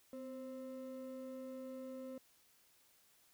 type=ring-modulated tone; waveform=triangle; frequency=392 Hz; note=G4; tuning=in tune; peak=-40 dBFS; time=0.13-2.18 s; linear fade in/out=2 ms; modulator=136 Hz; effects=white hiss -70 dBFS RMS until 3.33 s